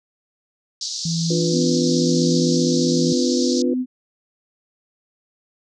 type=band-pass noise; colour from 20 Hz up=pink; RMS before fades=-28 dBFS; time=0.81-3.62 s; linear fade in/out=2 ms; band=4100 to 6500 Hz; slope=48 dB/octave
type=tone with tremolo; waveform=sine; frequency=165.8 Hz; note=E3; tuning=10 cents sharp; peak=-19 dBFS; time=1.05-3.13 s; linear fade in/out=5 ms; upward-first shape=triangle; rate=1 Hz; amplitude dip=40%
type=chord; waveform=sine; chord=B diminished; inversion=first; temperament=equal; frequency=293.7 / 349.2 / 493.9 Hz; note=D4 / F4 / B4; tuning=0 / 0 / 0 cents; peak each=-27 / -22 / -25 dBFS; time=1.3-3.74 s; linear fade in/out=5 ms
type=tone; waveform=sine; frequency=253.8 Hz; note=B3; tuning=47 cents sharp; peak=-19 dBFS; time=1.51-3.86 s; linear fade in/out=50 ms
effects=none